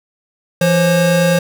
square tone pair together, 168.83 / 536 Hz, E3 / C5, +42 / +42 cents, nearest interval octave + minor sixth, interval 2000 cents, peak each -14 dBFS, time 0.61-1.39 s, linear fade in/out 5 ms, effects none

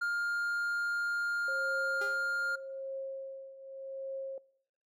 triangle tone, 1407 Hz, F6, 12 cents sharp, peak -28 dBFS, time 0.01-2.56 s, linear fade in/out 10 ms
sine tone with tremolo, 538 Hz, C5, 48 cents sharp, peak -35 dBFS, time 1.48-4.38 s, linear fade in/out 2 ms, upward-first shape triangle, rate 0.84 Hz, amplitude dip 80%
sawtooth tone with exponential decay, 405.2 Hz, G#4, 43 cents flat, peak -34 dBFS, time 2.01-2.3 s, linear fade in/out 5 ms, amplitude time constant 61 ms
effects noise-tail reverb RT60 0.7 s tail -23 dB re dry

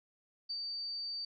sine tone with ADSR envelope, 4614 Hz, D8, 31 cents flat, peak -35 dBFS, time 0.49-1.25 s, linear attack 15 ms, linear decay 57 ms, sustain -2 dB, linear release 4 ms, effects none

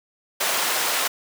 pink high-pass noise, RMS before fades -23 dBFS, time 0.4-1.08 s, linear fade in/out 10 ms, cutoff 680 Hz, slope 12 dB/octave, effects none

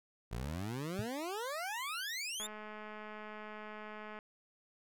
20% pulse exponential sweep, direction up, 52.9 to 3729 Hz, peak -33 dBFS, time 0.31-2.47 s, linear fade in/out 10 ms
sine tone with exponential decay, 116.54 Hz, A#2, in tune, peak -31 dBFS, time 0.99-1.09 s, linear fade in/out 0 ms, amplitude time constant 21 ms
click train, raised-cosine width 0.5 ms, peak -33 dBFS, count 382, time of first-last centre 2.4-4.189 s, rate 213 Hz
effects none

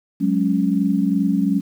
sine chord, F# suspended second, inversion none, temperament equal, 185 / 207.7 / 277.2 Hz, F#3 / G#3 / C#4, 0 / 0 / 0 cents, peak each -20 dBFS, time 0.2-1.61 s, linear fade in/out 20 ms, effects 8-bit

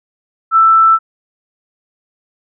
sine tone, 1326 Hz, E6, 10 cents sharp, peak -5 dBFS, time 0.51-0.99 s, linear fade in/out 50 ms, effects none

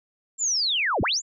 sine linear two-way sweep, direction down then up, 7459 to 35.77 to 7459 Hz, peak -21 dBFS, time 0.38-1.22 s, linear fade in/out 50 ms, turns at 1.02 s, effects none

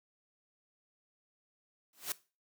white noise with exponential growth, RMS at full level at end -32 dBFS, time 1.93-2.12 s, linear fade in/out 2 ms, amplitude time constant 40 ms, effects noise-tail reverb RT60 0.3 s tail -18 dB re dry + high-pass 150 Hz 12 dB/octave

